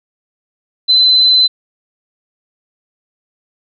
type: tone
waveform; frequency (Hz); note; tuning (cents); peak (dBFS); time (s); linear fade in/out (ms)
sine; 4042; B7; +39; -6; 0.88-1.48; 20
effects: none